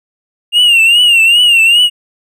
triangle tone with vibrato, 2800 Hz, F7, 4 cents sharp, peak -3 dBFS, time 0.52-1.9 s, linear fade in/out 50 ms, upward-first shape triangle, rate 2.5 Hz, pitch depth 110 cents each way, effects none

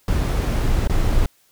brown noise with dropouts, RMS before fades -18 dBFS, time 0.08-1.26 s, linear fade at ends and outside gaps 2 ms, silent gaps 0.875-0.896 s, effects white hiss -59 dBFS RMS until 1.51 s

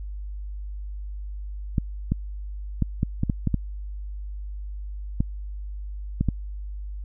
clicks, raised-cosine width 5 ms, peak -9 dBFS, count 11, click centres 1.782 / 2.12 / 2.823 / 3.031 / 3.234 / 3.298 / 3.473 / 3.543 / 5.205 / 6.21 / 6.287 s, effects added 50 Hz sine -31 dBFS peak until 7.04 s

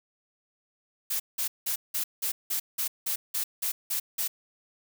blue noise bursts, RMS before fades -29 dBFS, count 12, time 1.1-4.28 s, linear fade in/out 10 ms, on 100 ms, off 180 ms, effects none

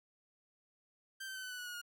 sawtooth tone with pitch steps, 1566 / 1546.2 / 1526.7 / 1507.4 / 1488.4 / 1469.6 / 1451 / 1432.7 Hz, G6 / G6 / G6 / F#6 / F#6 / F#6 / F#6 / F6, -2 / -24 / -46 / +32 / +10 / -12 / -34 / +44 cents, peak -39 dBFS, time 1.2-1.816 s, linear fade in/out 10 ms, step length 77 ms, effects none

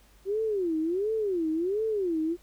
sine tone with vibrato, 373.4 Hz, F#4, 16 cents sharp, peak -25 dBFS, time 0.25-2.37 s, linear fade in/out 50 ms, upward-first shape sine, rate 1.4 Hz, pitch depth 300 cents each way, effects added 50 Hz sine -58 dBFS peak until 2.42 s + pink hiss -61 dBFS RMS until 2.42 s

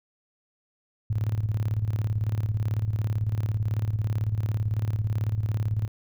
sine tone with tremolo, 106.6 Hz, G#2, 46 cents sharp, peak -21 dBFS, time 1.1-5.88 s, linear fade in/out 5 ms, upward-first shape square, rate 18 Hz, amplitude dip 65%, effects none

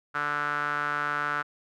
sawtooth tone with band-pass filter, 146.83 Hz, D3, in tune, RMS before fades -29 dBFS, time 0.14-1.43 s, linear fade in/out 20 ms, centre 1400 Hz, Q 6.1, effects none

